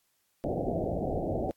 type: low-pass noise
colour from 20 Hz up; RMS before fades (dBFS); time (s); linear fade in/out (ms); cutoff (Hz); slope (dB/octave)
white; -31; 0.44-1.51; 0; 750; 96
effects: white hiss -73 dBFS RMS until 1.56 s + AAC 64 kbps